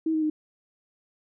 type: tone with pitch steps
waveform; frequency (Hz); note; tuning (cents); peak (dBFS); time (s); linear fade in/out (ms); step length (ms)
sine; 320.4 / 313.8 / 307.3; E4 / D#4 / D#4; -49 / +15 / -21; -22; 0.06-0.3; 5; 80
effects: none